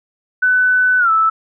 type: tone with pitch glide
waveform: sine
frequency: 1500 to 1313.4 Hz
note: F#6 to E6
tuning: +23 to -7 cents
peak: -10 dBFS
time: 0.42-1.3 s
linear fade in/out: 10 ms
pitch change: -230 cents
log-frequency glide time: 0.99-1.1 s
effects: none